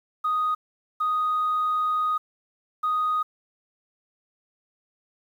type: tone bursts at uneven times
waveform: sine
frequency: 1244.5 Hz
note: D#6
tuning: in tune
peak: -20 dBFS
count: 3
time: 0.24-0.55 / 1-2.18 / 2.83-3.23 s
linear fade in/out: 10 ms
effects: tanh soft clip ceiling -18 dBFS + 9-bit